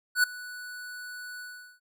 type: tone with ADSR envelope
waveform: square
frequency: 1480 Hz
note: F#6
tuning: in tune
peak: -18 dBFS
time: 0.15-1.8 s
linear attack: 86 ms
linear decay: 5 ms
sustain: -21 dB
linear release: 400 ms
effects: none